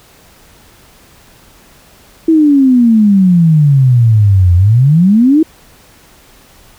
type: exponential two-way sweep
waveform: sine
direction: down then up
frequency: 329.6 to 86 to 329.6 Hz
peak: -4 dBFS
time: 2.28-5.43 s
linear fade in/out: 5 ms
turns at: 4.55 s
effects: pink hiss -43 dBFS RMS until 6.78 s